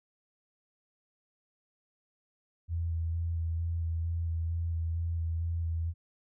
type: tone with vibrato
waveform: sine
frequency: 83.2 Hz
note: E2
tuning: 17 cents sharp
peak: -29 dBFS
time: 2.68-5.94 s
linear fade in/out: 50 ms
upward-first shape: square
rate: 2.2 Hz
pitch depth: 16 cents each way
effects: none